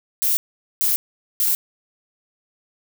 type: noise bursts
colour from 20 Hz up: violet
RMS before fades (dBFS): -19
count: 3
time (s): 0.22-1.55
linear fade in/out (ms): 0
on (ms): 150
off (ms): 440
effects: none